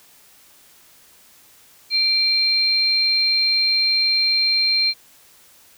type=tone pair together; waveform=sine; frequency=2349 / 4173 Hz; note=D7 / C8; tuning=0 / -5 cents; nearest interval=minor seventh; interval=995 cents; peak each=-23 / -16 dBFS; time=1.9-4.94 s; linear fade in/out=50 ms; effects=white hiss -51 dBFS RMS until 5.77 s